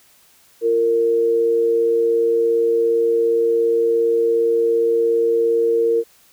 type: tone pair together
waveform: sine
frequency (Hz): 343.7 / 461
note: F4 / A#4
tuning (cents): -28 / -19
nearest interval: perfect fourth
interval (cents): 509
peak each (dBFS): -24 / -14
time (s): 0.61-6.04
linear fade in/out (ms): 50
effects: white hiss -53 dBFS RMS until 6.32 s